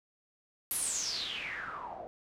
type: noise with low-pass filter sweep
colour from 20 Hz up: white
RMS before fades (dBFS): -37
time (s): 0.71-2.07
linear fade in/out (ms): 0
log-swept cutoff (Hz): 12000 to 600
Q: 8.5
effects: none